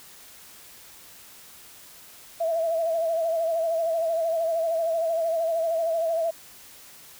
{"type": "tone with vibrato", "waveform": "sine", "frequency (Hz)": 659.3, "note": "E5", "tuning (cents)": 0, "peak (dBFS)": -22, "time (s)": [2.4, 6.31], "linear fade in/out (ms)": 10, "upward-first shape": "sine", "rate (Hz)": 13, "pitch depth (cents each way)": 50, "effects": ["white hiss -48 dBFS RMS until 7.19 s"]}